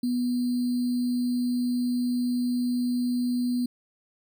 sine tone with sample-and-hold, 245.9 Hz, B3, 7 cents flat, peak -23 dBFS, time 0.03-3.66 s, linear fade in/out 5 ms, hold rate 4410 Hz, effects none

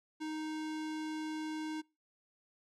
square tone, 311.1 Hz, D#4, in tune, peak -38 dBFS, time 0.2-1.82 s, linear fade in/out 20 ms, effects noise-tail reverb RT60 0.3 s tail -26 dB re dry + low-pass 7000 Hz 12 dB/octave

